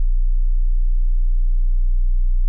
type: tone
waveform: sine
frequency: 30.16 Hz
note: B0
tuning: 40 cents flat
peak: -12 dBFS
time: 0-2.48 s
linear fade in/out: 0 ms
effects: none